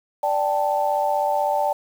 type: chord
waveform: sine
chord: D suspended fourth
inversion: none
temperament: equal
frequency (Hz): 587.3 / 784 / 880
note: D5 / G5 / A5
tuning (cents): 0 / 0 / 0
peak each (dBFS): -23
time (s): 0.23-1.73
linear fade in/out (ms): 5
effects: 7-bit